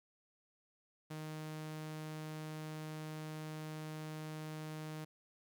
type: tone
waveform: sawtooth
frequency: 155.3 Hz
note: D#3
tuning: 3 cents flat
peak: -39 dBFS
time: 1.1-5.05 s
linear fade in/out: 10 ms
effects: 13-bit